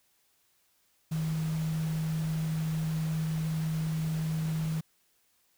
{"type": "tone in noise", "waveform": "sine", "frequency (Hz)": 158.9, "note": "D#3", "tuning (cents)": 37, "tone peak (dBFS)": -28, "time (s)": [1.11, 4.81], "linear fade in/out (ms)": 10, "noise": "pink", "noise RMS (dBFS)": -45, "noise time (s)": [1.11, 4.81], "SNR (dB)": 14, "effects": ["white hiss -70 dBFS RMS until 5.57 s"]}